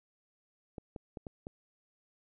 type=clicks; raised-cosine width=2 ms; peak=-28 dBFS; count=5; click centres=0.782 / 0.962 / 1.172 / 1.268 / 1.469 s; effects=none